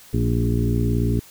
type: harmonic tone with a mistuned harmonic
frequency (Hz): 58.5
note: A#1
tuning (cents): +7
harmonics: 1 / 2 / 3 / 4 / 5 / 6 / 7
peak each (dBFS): -23 / -21 / -29 / -26 / -28 / -32 / -30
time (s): 0.13-1.2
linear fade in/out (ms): 10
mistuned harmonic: 4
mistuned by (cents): -35
effects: white hiss -47 dBFS RMS until 1.3 s